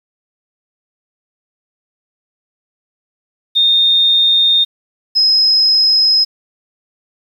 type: tone pair in turn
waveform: sine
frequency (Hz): 3661 / 5111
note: A#7 / D#8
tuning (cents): -32 / +46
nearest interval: tritone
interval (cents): 578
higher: second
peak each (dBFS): -8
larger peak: neither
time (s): 3.55-4.65 / 5.15-6.25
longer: neither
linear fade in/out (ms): 20
effects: 7-bit